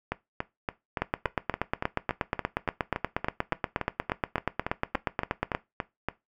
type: two click trains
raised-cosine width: 0.5 ms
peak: -13 / -10 dBFS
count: 22 / 39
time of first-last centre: 0.12-6.086 / 1.02-5.549 s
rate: 3.52 / 8.39 Hz
effects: noise-tail reverb RT60 0.2 s tail -18 dB re dry